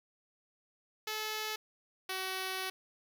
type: tone pair in turn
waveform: 5% pulse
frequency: 431.7 / 377.1 Hz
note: A4 / F#4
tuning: -33 / +33 cents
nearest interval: major second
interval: 234 cents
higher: first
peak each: -24 dBFS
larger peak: neither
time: 1.07-1.56 / 2.09-2.7 s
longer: second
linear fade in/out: 5 ms
effects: none